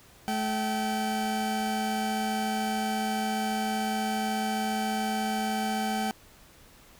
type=tone pair together; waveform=40% pulse; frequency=215.9 / 769.4 Hz; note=A3 / G5; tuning=-33 / -33 cents; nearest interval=octave + minor seventh; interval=2200 cents; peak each=-29 / -29 dBFS; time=0.28-6.11 s; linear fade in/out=0 ms; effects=pink hiss -55 dBFS RMS until 6.99 s